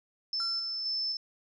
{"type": "tone with tremolo", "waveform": "sine", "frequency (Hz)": 5274, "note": "E8", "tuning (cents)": 0, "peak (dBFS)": -29, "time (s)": [0.33, 1.17], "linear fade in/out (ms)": 2, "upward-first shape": "square", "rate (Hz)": 1.9, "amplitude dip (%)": 30}
{"type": "tone with exponential decay", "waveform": "square", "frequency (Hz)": 1371, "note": "F6", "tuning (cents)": -32, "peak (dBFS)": -38, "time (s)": [0.4, 0.96], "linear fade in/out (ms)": 0, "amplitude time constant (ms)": 120}
{"effects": ["resampled to 22050 Hz"]}